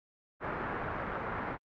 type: low-pass noise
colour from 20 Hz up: white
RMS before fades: -36 dBFS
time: 0.4-1.58 s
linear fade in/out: 50 ms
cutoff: 1600 Hz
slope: 24 dB/octave
effects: Opus 32 kbps